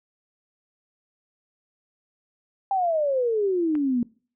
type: exponential sweep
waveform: sine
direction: down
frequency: 799 to 233.1 Hz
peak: -20 dBFS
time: 2.71-4.03 s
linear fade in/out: 2 ms
type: click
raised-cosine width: 0.5 ms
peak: -25 dBFS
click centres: 3.753 s
effects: noise-tail reverb RT60 0.4 s tail -22 dB re dry